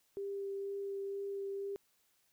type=tone with vibrato; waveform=sine; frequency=396.3 Hz; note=G4; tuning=19 cents sharp; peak=-37 dBFS; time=0.17-1.76 s; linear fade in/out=0 ms; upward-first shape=sine; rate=2.1 Hz; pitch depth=9 cents each way; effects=white hiss -74 dBFS RMS until 2.32 s